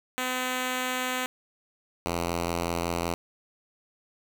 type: tone pair in turn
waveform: 5% pulse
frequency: 254.2 / 85.39 Hz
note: C4 / F2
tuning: -50 / -38 cents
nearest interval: octave + perfect fifth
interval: 1888 cents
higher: first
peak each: -16 / -16 dBFS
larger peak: neither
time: 0.18-1.26 / 2.06-3.14 s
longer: neither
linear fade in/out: 0 ms
effects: none